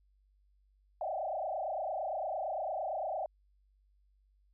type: tone with frequency modulation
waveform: sine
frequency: 692 Hz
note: F5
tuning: 16 cents flat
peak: -33 dBFS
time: 1.01-3.26 s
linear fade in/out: 2 ms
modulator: 28.8 Hz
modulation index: 3.4
effects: added 49 Hz sine -66 dBFS peak until 4.53 s